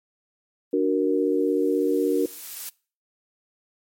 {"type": "noise with exponential growth", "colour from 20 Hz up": "blue", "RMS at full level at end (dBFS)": -32, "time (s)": [0.71, 2.69], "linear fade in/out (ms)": 1, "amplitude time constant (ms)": 430}
{"type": "chord", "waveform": "sine", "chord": "D augmented", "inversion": "none", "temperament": "equal", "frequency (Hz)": [293.7, 370, 466.2], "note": ["D4", "F#4", "A#4"], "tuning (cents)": [0, 0, 0], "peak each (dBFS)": -23, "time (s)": [0.73, 2.26], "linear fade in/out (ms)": 5}
{"effects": ["noise-tail reverb RT60 0.4 s tail -24 dB re dry", "MP3 64 kbps"]}